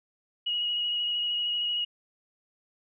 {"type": "tone with vibrato", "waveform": "sine", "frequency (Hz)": 2896, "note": "F#7", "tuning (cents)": -38, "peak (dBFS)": -26, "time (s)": [0.46, 1.85], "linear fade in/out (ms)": 10, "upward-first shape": "square", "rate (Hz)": 13, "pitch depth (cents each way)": 12, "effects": []}